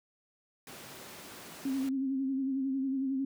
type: high-pass noise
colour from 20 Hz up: pink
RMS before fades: -48 dBFS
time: 0.67-1.89 s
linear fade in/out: 2 ms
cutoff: 170 Hz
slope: 12 dB/octave
type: tone with vibrato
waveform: sine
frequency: 267.9 Hz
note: C4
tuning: 41 cents sharp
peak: -29 dBFS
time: 1.65-3.25 s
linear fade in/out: 5 ms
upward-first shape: sine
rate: 11 Hz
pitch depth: 44 cents each way
effects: none